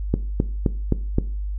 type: click train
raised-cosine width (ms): 3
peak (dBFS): -5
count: 5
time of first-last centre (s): 0.14-1.184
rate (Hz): 3.83
effects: noise-tail reverb RT60 0.4 s tail -17 dB re dry + added 50 Hz sine -24 dBFS peak until 1.58 s